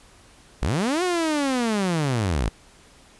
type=linear two-way sweep; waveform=sawtooth; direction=up then down; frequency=42.3 to 370 to 45.8 Hz; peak=-17 dBFS; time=0.62-2.49 s; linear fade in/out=0 ms; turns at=1.03 s; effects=pink hiss -52 dBFS RMS until 3.19 s + resampled to 24000 Hz